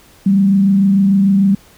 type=tone with frequency modulation; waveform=sine; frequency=196 Hz; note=G3; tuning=in tune; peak=-8 dBFS; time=0.26-1.55 s; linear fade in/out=5 ms; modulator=26.7 Hz; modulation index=0.34; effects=pink hiss -46 dBFS RMS until 1.77 s